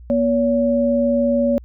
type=tone pair together; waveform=sine; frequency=240 / 565.9 Hz; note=B3 / C#5; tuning=-49 / +36 cents; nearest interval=octave + minor third; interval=1485 cents; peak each=-17 dBFS; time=0.1-1.58 s; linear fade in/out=0 ms; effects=added 60 Hz sine -37 dBFS peak until 1.64 s